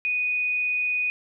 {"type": "tone", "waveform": "sine", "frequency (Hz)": 2481, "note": "D#7", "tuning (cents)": -6, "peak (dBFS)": -22, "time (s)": [0.05, 1.1], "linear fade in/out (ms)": 0, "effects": []}